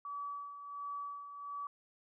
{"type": "tone with tremolo", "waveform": "sine", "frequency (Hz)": 1145, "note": "D6", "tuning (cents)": -44, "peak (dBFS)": -38, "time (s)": [0.05, 1.67], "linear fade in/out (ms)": 2, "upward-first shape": "sine", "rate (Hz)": 1.4, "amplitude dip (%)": 60, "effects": []}